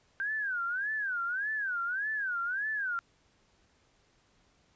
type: tone with vibrato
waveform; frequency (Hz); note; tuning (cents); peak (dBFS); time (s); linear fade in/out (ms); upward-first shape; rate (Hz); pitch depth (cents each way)
sine; 1553; G6; -17; -30; 0.2-2.99; 0; sine; 1.7; 210
effects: pink hiss -68 dBFS RMS until 4.75 s + resampled to 16000 Hz